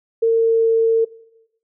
sine tone with pitch glide, 455.2 to 452.6 Hz, A#4 to A4, -41 to +49 cents, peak -12 dBFS, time 0.22-1.05 s, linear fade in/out 10 ms, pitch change -10 cents, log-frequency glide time 0.36-0.71 s, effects noise-tail reverb RT60 0.9 s tail -21 dB re dry

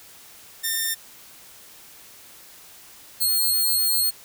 5% pulse tone pair in turn, 1809 / 4274 Hz, A6 / C8, +48 / +36 cents, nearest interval octave + minor third, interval 1488 cents, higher second, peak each -12 dBFS, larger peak neither, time 0.63-0.95 / 3.2-4.11 s, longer second, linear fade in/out 20 ms, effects white hiss -47 dBFS RMS until 4.24 s

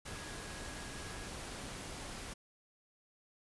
sine tone in noise, 1657 Hz, G#6, 4 cents flat, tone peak -54 dBFS, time 0.07-1.29 s, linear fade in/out 10 ms, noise pink, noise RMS -45 dBFS, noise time 0.05-2.34 s, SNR -12 dB, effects resampled to 24000 Hz

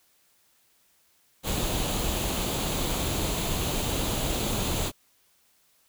pink noise with comb filter, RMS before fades -28 dBFS, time 1.43-4.92 s, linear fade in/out 50 ms, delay 0.28 ms, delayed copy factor +0.5, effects white hiss -65 dBFS RMS until 5.88 s

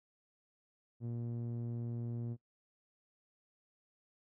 sawtooth tone with low-pass filter, 117.9 Hz, A#2, 20 cents sharp, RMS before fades -40 dBFS, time 1-2.37 s, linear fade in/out 50 ms, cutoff 300 Hz, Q 0.84, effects noise-tail reverb RT60 0.1 s tail -20 dB re dry

